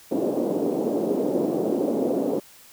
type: band-pass noise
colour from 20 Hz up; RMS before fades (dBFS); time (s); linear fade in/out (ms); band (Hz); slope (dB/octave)
pink; -24; 0.11-2.4; 10; 250 to 540; 24
effects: white hiss -50 dBFS RMS until 2.72 s